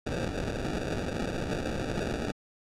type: noise with sample-and-hold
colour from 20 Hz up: blue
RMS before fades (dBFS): -32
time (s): 0.06-2.32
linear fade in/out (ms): 10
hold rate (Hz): 1050
effects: low-pass 7000 Hz 12 dB/octave